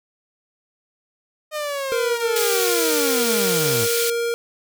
sawtooth linear sweep, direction down, 617 to 98.7 Hz, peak -20 dBFS, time 1.51-3.88 s, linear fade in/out 50 ms
square tone, 468.5 Hz, A#4, 9 cents sharp, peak -21 dBFS, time 1.92-4.34 s, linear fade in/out 0 ms
pink high-pass noise, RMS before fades -24 dBFS, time 2.36-4.1 s, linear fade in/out 2 ms, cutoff 3600 Hz, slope 12 dB/octave
effects none

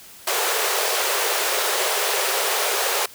pink high-pass noise, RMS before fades -22 dBFS, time 0.27-3.06 s, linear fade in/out 5 ms, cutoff 380 Hz, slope 96 dB/octave, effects white hiss -44 dBFS RMS until 3.14 s

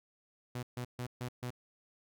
sawtooth tone bursts, 123.47 Hz, B2, in tune, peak -33 dBFS, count 5, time 0.55-1.505 s, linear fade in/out 5 ms, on 79 ms, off 140 ms, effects none

